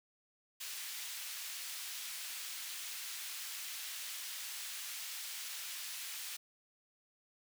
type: high-pass noise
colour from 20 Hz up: pink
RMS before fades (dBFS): -44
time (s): 0.6-6.37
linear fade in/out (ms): 10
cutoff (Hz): 2500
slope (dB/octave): 12
effects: none

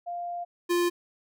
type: tone pair in turn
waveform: sine / square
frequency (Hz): 698.5 / 349.2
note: F5 / F4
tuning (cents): 0 / 0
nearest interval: octave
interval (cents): 1200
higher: first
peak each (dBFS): -31 / -23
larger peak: second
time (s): 0.06-0.45 / 0.69-0.9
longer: first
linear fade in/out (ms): 20
effects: none

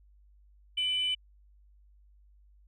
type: tone pair together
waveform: sine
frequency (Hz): 2349 / 3003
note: D7 / F#7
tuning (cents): 0 / +25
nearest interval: major third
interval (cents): 425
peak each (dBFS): -36 / -26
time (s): 0.77-1.15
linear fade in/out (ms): 10
effects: tanh soft clip ceiling -23 dBFS + added 50 Hz sine -57 dBFS peak until 2.67 s

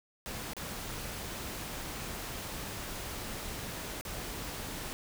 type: noise with dropouts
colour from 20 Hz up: pink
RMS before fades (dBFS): -40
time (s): 0.26-4.93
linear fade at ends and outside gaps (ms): 0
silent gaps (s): 0.534-0.567 / 4.011-4.051
effects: none

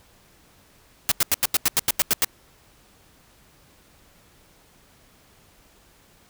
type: noise bursts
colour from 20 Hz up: white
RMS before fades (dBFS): -19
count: 11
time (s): 1.09-2.246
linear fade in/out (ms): 0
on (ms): 26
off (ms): 87
effects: pink hiss -56 dBFS RMS until 6.29 s

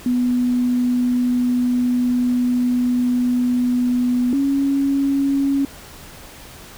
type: tone pair in turn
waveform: sine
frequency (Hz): 246.9 / 276.6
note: B3 / C#4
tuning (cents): 0 / -4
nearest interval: major second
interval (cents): 196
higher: second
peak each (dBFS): -15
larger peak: neither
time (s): 0.06-4.33 / 4.33-5.65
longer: first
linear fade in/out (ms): 2
effects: pink hiss -40 dBFS RMS until 6.77 s

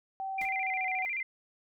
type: tone with pitch glide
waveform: sine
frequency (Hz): 771 to 748.6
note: G5 to F#5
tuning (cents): -29 to +20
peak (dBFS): -33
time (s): 0.2-1.05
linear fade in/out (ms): 0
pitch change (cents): -51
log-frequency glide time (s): 0.45-0.88
type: tone with vibrato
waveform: sine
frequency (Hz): 2217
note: C#7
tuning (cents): 0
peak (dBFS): -31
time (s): 0.38-1.23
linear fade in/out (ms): 5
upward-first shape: square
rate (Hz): 14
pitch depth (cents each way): 120
type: noise with exponential decay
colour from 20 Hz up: pink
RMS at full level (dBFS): -44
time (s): 0.41-0.57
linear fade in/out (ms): 2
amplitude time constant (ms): 33
effects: none

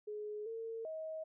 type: tone with pitch steps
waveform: sine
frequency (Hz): 421.1 / 452.9 / 634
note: G#4 / A#4 / D#5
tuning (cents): +24 / -50 / +32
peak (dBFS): -40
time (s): 0.07-1.24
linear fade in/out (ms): 10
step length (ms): 390
effects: none

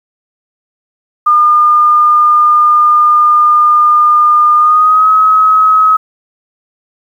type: tone with pitch glide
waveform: sine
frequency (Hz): 1211 to 1276.4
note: D#6 to D#6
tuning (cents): -47 to +44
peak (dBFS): -4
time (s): 1.26-5.97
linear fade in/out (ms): 10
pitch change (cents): +91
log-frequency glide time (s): 4.56-5.08
effects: 7-bit

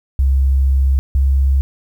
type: tone pair in turn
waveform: sine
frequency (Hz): 67.1 / 67.68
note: C2 / C#2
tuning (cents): +44 / -41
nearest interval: unison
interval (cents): 15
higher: second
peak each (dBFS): -10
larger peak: neither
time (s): 0.19-0.99 / 1.15-1.61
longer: first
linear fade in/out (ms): 0
effects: 8-bit

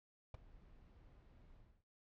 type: noise with ADSR envelope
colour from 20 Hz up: brown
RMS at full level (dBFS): -42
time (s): 0.34-1.84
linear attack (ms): 4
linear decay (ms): 11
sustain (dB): -21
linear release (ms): 280
effects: noise-tail reverb RT60 0.2 s tail -18 dB re dry + low-pass 4000 Hz 12 dB/octave

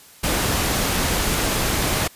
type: noise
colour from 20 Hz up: pink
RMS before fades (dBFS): -21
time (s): 0.23-2.08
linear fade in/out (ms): 10
effects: white hiss -47 dBFS RMS until 2.15 s + resampled to 32000 Hz

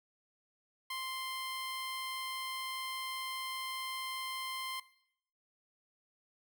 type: tone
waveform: 15% pulse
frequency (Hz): 1046.5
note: C6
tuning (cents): 0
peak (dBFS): -31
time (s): 0.9-4.8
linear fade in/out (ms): 5
effects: noise-tail reverb RT60 0.7 s tail -18 dB re dry

